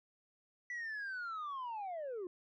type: linear sweep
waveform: sine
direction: down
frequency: 1975.5 to 342.5 Hz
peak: -37 dBFS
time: 0.7-2.27 s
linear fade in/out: 2 ms
effects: tanh soft clip ceiling -38 dBFS